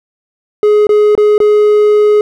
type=tone with dropouts; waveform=triangle; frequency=419.9 Hz; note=G#4; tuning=19 cents sharp; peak=-3 dBFS; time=0.63-2.21 s; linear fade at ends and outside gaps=1 ms; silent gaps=0.869-0.892 / 1.152-1.177 / 1.38-1.402 s; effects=none